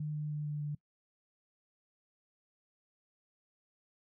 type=tone with pitch steps; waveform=sine; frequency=151.1 / 150.23 / 149.36 / 148.5 / 147.65 Hz; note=D3 / D3 / D3 / D3 / D3; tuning=+50 / +40 / +30 / +20 / +10 cents; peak=-34 dBFS; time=0-0.75 s; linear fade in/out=5 ms; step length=150 ms; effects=noise-tail reverb RT60 0.1 s tail -23 dB re dry